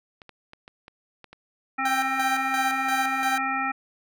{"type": "clicks", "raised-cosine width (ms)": 0.3, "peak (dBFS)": -28, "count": 7, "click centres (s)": [0.218, 0.293, 0.534, 0.679, 0.881, 1.243, 1.33]}
{"type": "harmonic tone", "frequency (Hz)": 266.3, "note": "C4", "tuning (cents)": 31, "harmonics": [1, 3, 5, 7, 9], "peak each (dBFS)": [-34, -29, -28, -31, -32], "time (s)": [1.78, 3.72], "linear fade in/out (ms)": 10}
{"type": "tone with tremolo", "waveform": "30% pulse", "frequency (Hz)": 784, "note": "G5", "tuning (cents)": 0, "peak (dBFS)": -22, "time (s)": [1.85, 3.38], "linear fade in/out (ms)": 5, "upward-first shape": "square", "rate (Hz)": 2.9, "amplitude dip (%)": 65}
{"effects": []}